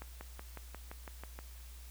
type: accelerating click train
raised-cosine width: 0.5 ms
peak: -30 dBFS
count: 9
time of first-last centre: 0.02-1.39 s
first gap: 190 ms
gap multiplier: 0.97
effects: added 60 Hz sine -48 dBFS peak until 1.9 s + white hiss -58 dBFS RMS until 1.9 s